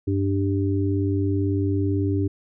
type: harmonic tone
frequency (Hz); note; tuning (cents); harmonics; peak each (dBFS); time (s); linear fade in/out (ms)
98; G2; 0; 1 / 3 / 4; -22 / -24 / -28; 0.07-2.28; 10
effects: none